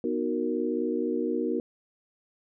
sine chord, B major seventh, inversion none, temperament equal with one note detuned, 246.9 / 311.1 / 370 / 464.3 Hz, B3 / D#4 / F#4 / A#4, 0 / 0 / 0 / -7 cents, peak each -31 dBFS, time 0.04-1.6 s, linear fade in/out 2 ms, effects none

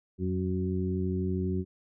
harmonic tone with a mistuned harmonic, 92.5 Hz, F#2, in tune, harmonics 1 / 2 / 3 / 4, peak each -31 / -31 / -37 / -34 dBFS, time 0.18-1.65 s, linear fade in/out 50 ms, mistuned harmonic 1, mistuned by -66 cents, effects none

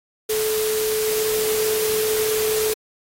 sine tone in noise, 432.7 Hz, A4, 29 cents flat, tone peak -20 dBFS, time 0.29-2.74 s, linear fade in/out 10 ms, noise white, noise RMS -26 dBFS, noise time 0.29-2.74 s, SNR +3 dB, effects AAC 48 kbps

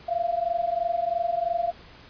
sine tone pair together, 675.5 / 698.5 Hz, E5 / F5, +42 / 0 cents, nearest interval minor second, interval 58 cents, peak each -26 dBFS, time 0.08-1.72 s, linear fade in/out 10 ms, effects pink hiss -49 dBFS RMS until 2.09 s + resampled to 11025 Hz

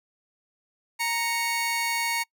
sawtooth tone pair together, 932.3 / 2217 Hz, A#5 / C#7, 0 / 0 cents, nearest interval octave + minor third, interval 1500 cents, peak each -24 dBFS, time 0.99-2.24 s, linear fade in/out 20 ms, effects noise-tail reverb RT60 0.1 s tail -26 dB re dry

